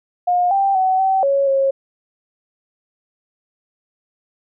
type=tone with pitch steps; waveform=sine; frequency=714 / 786 / 753 / 767 / 554 / 543 Hz; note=F5 / G5 / F#5 / G5 / C#5 / C#5; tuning=+38 / +4 / +30 / -38 / -1 / -36 cents; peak=-13 dBFS; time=0.27-1.71 s; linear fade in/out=10 ms; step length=240 ms; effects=none